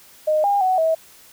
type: tone with pitch steps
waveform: sine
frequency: 616 / 807 / 746 / 645 Hz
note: D#5 / G#5 / F#5 / E5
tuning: -17 / -50 / +14 / -38 cents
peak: -15 dBFS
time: 0.27-0.95 s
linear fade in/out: 10 ms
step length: 170 ms
effects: white hiss -48 dBFS RMS until 1.32 s